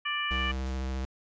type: harmonic tone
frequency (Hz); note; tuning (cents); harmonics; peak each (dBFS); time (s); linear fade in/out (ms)
589; D5; +5; 2 / 3 / 4 / 5; -34 / -34 / -34 / -34; 0.05-0.52; 10
type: tone with vibrato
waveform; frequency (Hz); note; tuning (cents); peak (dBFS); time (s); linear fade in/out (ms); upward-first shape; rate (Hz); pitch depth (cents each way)
square; 65.41; C2; 0; -31; 0.31-1.05; 0; triangle; 14; 22
type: noise with exponential decay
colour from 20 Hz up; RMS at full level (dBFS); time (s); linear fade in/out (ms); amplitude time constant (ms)
white; -49; 0.66-0.99; 1; 70
effects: resampled to 16000 Hz